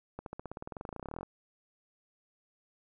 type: accelerating click train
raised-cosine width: 1 ms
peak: -26 dBFS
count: 26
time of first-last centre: 0.19-1.231 s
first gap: 72 ms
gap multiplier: 0.95
effects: none